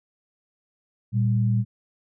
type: tone pair together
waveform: sine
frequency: 116.05 / 197.1 Hz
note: A#2 / G3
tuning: -7 / +10 cents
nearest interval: major sixth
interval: 917 cents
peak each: -19 / -26 dBFS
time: 1.12-1.65 s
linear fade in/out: 50 ms
effects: none